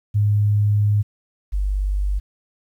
sine tone pair in turn, 103.83 / 49.09 Hz, G#2 / G1, 0 / +3 cents, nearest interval octave + minor second, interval 1297 cents, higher first, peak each -14 / -18 dBFS, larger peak first, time 0.14-1.03 / 1.52-2.2 s, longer first, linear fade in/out 20 ms, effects 9-bit

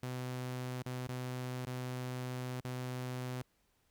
sawtooth tone with dropouts, 126.4 Hz, B2, 41 cents sharp, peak -34 dBFS, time 0.03-3.42 s, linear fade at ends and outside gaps 2 ms, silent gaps 0.824-0.861 / 1.071-1.088 / 1.653-1.67 / 2.605-2.647 s, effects pink hiss -75 dBFS RMS until 3.9 s

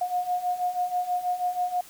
sine beating tone pair, 716 / 722.2 Hz, F5 / F#5, +43 / -42 cents, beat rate 6.2 Hz, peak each -30 / -26 dBFS, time 0.01-1.81 s, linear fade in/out 5 ms, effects white hiss -49 dBFS RMS until 1.89 s

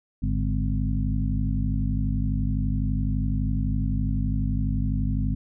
harmonic tone with a mistuned harmonic, 51.91 Hz, G#1, in tune, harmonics 1 / 2 / 3 / 4 / 5, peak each -25 / -28 / -30 / -31 / -32 dBFS, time 0.22-5.35 s, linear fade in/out 10 ms, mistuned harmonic 3, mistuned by -97 cents, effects none

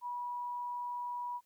sine tone, 973 Hz, B5, 26 cents flat, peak -36 dBFS, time 0.01-1.41 s, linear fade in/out 50 ms, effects white hiss -75 dBFS RMS until 1.45 s

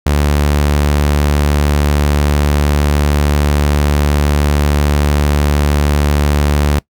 sawtooth tone, 73.1 Hz, D2, 7 cents flat, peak -6 dBFS, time 0.06-6.79 s, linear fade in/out 5 ms, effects noise-tail reverb RT60 0.1 s tail -22 dB re dry

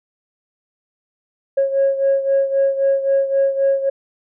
sine beating tone pair, 546 / 549.8 Hz, C#5 / C#5, -26 / -14 cents, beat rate 3.8 Hz, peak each -14 / -19 dBFS, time 1.57-3.9 s, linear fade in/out 10 ms, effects tanh soft clip ceiling -9 dBFS

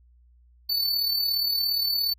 square tone with amplitude modulation, 4498 Hz, C#8, 24 cents sharp, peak -21 dBFS, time 0.69-2.14 s, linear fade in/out 10 ms, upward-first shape sine, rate 37.2 Hz, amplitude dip 50%, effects added 60 Hz sine -54 dBFS peak until 2.18 s

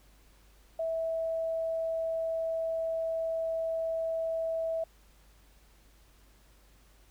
sine tone, 653 Hz, E5, 17 cents flat, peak -29 dBFS, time 0.79-4.84 s, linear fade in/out 5 ms, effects added 50 Hz sine -59 dBFS peak until 7.1 s + pink hiss -64 dBFS RMS until 7.1 s

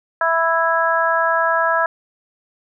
harmonic tone, 330 Hz, E4, 2 cents sharp, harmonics 2 / 3 / 4 / 5, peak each -20 / -20 / -20 / -20 dBFS, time 0.21-1.86 s, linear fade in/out 2 ms, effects none

